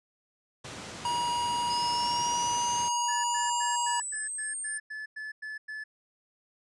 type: low-pass noise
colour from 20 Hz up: pink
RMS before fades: -41 dBFS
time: 0.64-2.89 s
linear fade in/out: 10 ms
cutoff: 8600 Hz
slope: 24 dB/octave
type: tone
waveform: square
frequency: 957 Hz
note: A#5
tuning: 45 cents sharp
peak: -28 dBFS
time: 1.05-4 s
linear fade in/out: 2 ms
type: linear sweep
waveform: sine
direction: up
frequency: 4978 to 8860 Hz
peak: -33 dBFS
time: 1.7-4.78 s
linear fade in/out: 5 ms
type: tone bursts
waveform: triangle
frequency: 1729 Hz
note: A6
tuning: 31 cents flat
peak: -34 dBFS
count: 11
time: 3.08-5.84 s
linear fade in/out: 10 ms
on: 160 ms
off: 100 ms
effects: high-pass 100 Hz 12 dB/octave + resampled to 24000 Hz